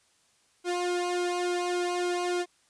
sawtooth tone with flanger, 354.6 Hz, F4, 26 cents sharp, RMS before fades -29 dBFS, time 0.64-2.46 s, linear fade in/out 50 ms, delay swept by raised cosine 1.7 to 2.26 ms, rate 3.5 Hz, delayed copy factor -0.9, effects white hiss -66 dBFS RMS until 2.69 s + resampled to 22050 Hz

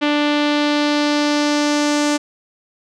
sawtooth tone with low-pass filter sweep, 294.5 Hz, D4, 5 cents sharp, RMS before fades -17 dBFS, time 0.01-2.18 s, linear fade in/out 20 ms, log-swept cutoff 3200 to 7100 Hz, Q 1.9, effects none

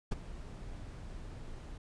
brown noise with ADSR envelope, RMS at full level -30 dBFS, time 0.11-1.78 s, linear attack 11 ms, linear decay 21 ms, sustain -15 dB, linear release 7 ms, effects resampled to 22050 Hz

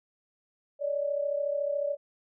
sine tone pair together, 570 / 603.9 Hz, C#5 / D5, +48 / +48 cents, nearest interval minor second, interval 100 cents, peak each -28 / -33 dBFS, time 0.79-1.97 s, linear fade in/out 50 ms, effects none

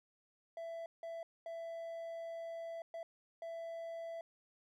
triangle tone bursts at uneven times, 665 Hz, E5, 15 cents sharp, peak -40 dBFS, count 5, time 0.57-0.86 / 1.03-1.23 / 1.46-2.82 / 2.94-3.03 / 3.42-4.21 s, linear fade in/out 2 ms, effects none

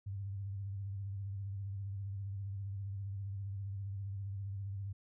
sine tone with vibrato, 98.7 Hz, G2, 12 cents sharp, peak -38 dBFS, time 0.06-4.93 s, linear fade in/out 10 ms, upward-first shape sine, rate 15 Hz, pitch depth 55 cents each way, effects none

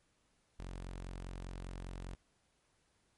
sawtooth tone, 45 Hz, F#1, 47 cents flat, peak -39 dBFS, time 0.59-2.15 s, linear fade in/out 0 ms, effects pink hiss -75 dBFS RMS until 3.17 s + MP3 48 kbps

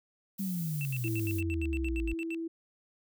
violet noise, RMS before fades -43 dBFS, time 0.38-1.41 s, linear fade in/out 10 ms
sine exponential sweep, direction down, 200 to 52 Hz, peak -31 dBFS, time 0.39-2.14 s, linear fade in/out 10 ms
triangle tone bursts, 2672 Hz, E7, 23 cents sharp, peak -36 dBFS, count 14, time 0.81-2.346 s, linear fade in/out 0 ms, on 41 ms, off 74 ms
sine tone, 329.6 Hz, E4, in tune, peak -33 dBFS, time 1.04-2.48 s, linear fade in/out 10 ms
effects none

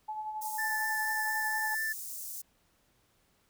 sine tone with tremolo, 860 Hz, A5, 40 cents flat, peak -33 dBFS, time 0.08-1.75 s, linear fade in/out 10 ms, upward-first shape sine, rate 11 Hz, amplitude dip 45%
white high-pass noise, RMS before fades -41 dBFS, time 0.41-2.42 s, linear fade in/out 10 ms, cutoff 6100 Hz, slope 24 dB/octave
triangle tone with vibrato, 1760 Hz, A6, in tune, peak -29 dBFS, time 0.58-1.93 s, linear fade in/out 10 ms, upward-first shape triangle, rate 4.2 Hz, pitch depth 14 cents each way
effects pink hiss -70 dBFS RMS until 3.49 s

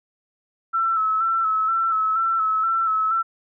sine tone with vibrato, 1318.5 Hz, E6, in tune, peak -18 dBFS, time 0.73-3.23 s, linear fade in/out 20 ms, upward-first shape square, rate 2.1 Hz, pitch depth 31 cents each way, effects none

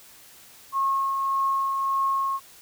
sine tone with tremolo, 1086 Hz, C#6, 36 cents flat, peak -20 dBFS, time 0.72-2.4 s, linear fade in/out 50 ms, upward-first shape triangle, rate 1.7 Hz, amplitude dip 35%, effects white hiss -50 dBFS RMS until 2.61 s

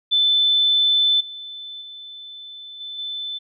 sine tone with level steps, 3520 Hz, A7, in tune, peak -14 / -32 / -35 / -30 / -26 dBFS, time 0.11-3.39 s, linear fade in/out 20 ms, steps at 1.2 / 1.81 / 2.8 / 2.98 s, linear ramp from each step 10 ms, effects none

